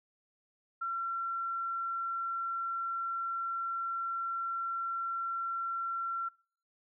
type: tone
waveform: sine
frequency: 1360 Hz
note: F6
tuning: 46 cents flat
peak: -32 dBFS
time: 0.81-6.29 s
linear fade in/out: 10 ms
effects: noise-tail reverb RT60 0.5 s tail -26 dB re dry